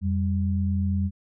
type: tone pair together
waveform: sine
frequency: 87.31 / 196 Hz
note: F2 / G3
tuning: 0 / 0 cents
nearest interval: octave + major second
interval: 1400 cents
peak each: -23 / -26 dBFS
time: 0.01-1.11 s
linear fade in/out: 50 ms
effects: none